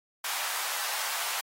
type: high-pass noise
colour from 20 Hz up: pink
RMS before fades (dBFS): -33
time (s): 0.24-1.41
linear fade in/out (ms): 5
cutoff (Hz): 770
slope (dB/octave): 24
effects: AAC 48 kbps